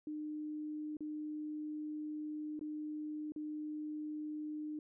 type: tone with dropouts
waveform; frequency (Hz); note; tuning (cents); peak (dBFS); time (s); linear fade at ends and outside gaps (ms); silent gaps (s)
sine; 303.5; D#4; -43; -39; 0.07-4.79; 2; 0.969-1.006 / 2.593-2.611 / 3.321-3.361
effects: none